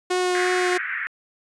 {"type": "tone with vibrato", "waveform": "sawtooth", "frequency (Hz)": 362.6, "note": "F#4", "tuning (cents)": -35, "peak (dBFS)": -16, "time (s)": [0.1, 0.78], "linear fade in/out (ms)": 10, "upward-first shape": "triangle", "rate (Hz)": 2.9, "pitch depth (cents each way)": 12}
{"type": "band-pass noise", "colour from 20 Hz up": "pink", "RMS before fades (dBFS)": -28, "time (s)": [0.35, 1.07], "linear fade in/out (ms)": 0, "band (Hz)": [1500, 2100], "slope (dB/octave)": 48}
{"effects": ["resampled to 22050 Hz"]}